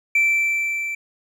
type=tone with level ramp; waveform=triangle; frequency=2335 Hz; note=D7; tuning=11 cents flat; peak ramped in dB=-11 to -23 dBFS; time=0.15-0.95 s; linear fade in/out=5 ms; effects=tanh soft clip ceiling -9 dBFS